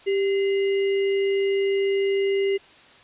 sine tone with sample-and-hold, 393.2 Hz, G4, 5 cents sharp, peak -19 dBFS, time 0.06-2.58 s, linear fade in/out 20 ms, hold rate 2450 Hz, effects white hiss -50 dBFS RMS until 3.03 s + resampled to 8000 Hz

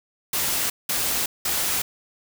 white noise bursts, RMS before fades -24 dBFS, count 3, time 0.33-1.82 s, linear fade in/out 5 ms, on 370 ms, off 190 ms, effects none

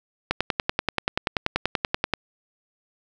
click train, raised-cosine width 0.3 ms, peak -5 dBFS, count 20, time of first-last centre 0.31-2.137 s, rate 10.4 Hz, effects none

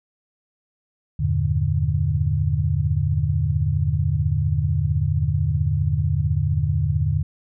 sine chord, E half-diminished seventh, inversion none, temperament equal, 82.41 / 98 / 116.54 / 146.83 Hz, E2 / G2 / Bb2 / D3, 0 / 0 / 0 / 0 cents, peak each -23 / -24 / -26 / -22 dBFS, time 1.19-7.23 s, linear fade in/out 10 ms, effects none

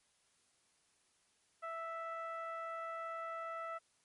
15% pulse tone with low-pass filter, 659.3 Hz, E5, in tune, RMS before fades -43 dBFS, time 1.62-3.79 s, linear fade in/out 20 ms, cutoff 1400 Hz, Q 1.9, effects white hiss -74 dBFS RMS until 4.04 s + MP3 48 kbps

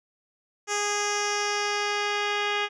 10% pulse tone with low-pass filter sweep, 412.2 Hz, G#4, 13 cents flat, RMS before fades -27 dBFS, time 0.67-2.69 s, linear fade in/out 50 ms, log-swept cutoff 7100 to 3500 Hz, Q 2.8, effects none

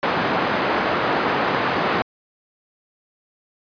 white band-pass noise, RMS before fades -21 dBFS, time 0.03-2.02 s, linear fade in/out 0 ms, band 160 to 1300 Hz, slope 12 dB/octave, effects resampled to 11025 Hz

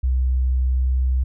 sine tone with pitch glide, 63.8 to 64.21 Hz, C2 to C2, -43 to -32 cents, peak -16 dBFS, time 0.03-1.24 s, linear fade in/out 10 ms, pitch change +11 cents, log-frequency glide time 0.69-0.99 s, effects none

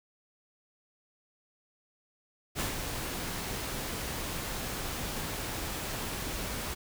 pink noise with ADSR envelope, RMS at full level -31 dBFS, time 2.55-6.75 s, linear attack 49 ms, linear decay 120 ms, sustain -5 dB, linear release 19 ms, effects none

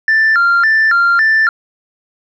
sine tone with vibrato, 1568 Hz, G6, in tune, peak -6 dBFS, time 0.08-1.49 s, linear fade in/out 2 ms, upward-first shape square, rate 1.8 Hz, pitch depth 210 cents each way, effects tanh soft clip ceiling -6 dBFS

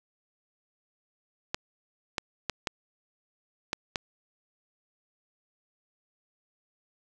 clicks, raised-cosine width 0.2 ms, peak -11 dBFS, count 6, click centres 1.545 / 2.182 / 2.497 / 2.672 / 3.731 / 3.958 s, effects none

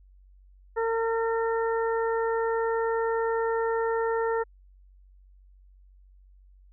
harmonic tone, 454.9 Hz, A#4, 42 cents flat, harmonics 1 / 2 / 3 / 4, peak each -25 / -31 / -35 / -37 dBFS, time 0.76-4.44 s, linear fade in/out 20 ms, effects added 47 Hz sine -52 dBFS peak until 6.72 s

